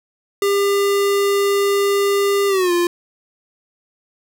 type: tone with pitch glide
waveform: square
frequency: 400.5 to 348.7 Hz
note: G4 to F4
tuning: +37 to -3 cents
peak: -15 dBFS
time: 0.42-2.87 s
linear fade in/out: 2 ms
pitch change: -240 cents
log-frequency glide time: 2.48-2.72 s
effects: none